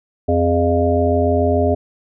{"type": "harmonic tone with a mistuned harmonic", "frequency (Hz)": 86.9, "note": "F2", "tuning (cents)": -8, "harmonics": [1, 3, 5, 7, 8], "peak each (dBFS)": [-18, -20, -19, -19, -22], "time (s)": [0.28, 1.75], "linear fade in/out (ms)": 10, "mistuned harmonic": 5, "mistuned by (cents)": -79, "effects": []}